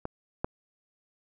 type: clicks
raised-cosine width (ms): 1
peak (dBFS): -19 / -14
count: 2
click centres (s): 0.054 / 0.445
effects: none